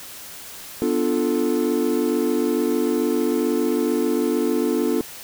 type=chord; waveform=triangle; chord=B half-diminished seventh; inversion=none; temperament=equal; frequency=246.9 / 293.7 / 349.2 / 440 Hz; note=B3 / D4 / F4 / A4; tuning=0 / 0 / 0 / 0 cents; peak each=-22 dBFS; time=0.82-5.01 s; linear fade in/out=0 ms; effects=white hiss -38 dBFS RMS until 5.23 s